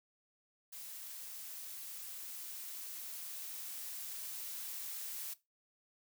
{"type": "noise with level ramp", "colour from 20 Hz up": "blue", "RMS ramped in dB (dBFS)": [-48, -43], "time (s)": [0.72, 5.34], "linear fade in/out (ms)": 10, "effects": ["noise-tail reverb RT60 0.2 s tail -17 dB re dry"]}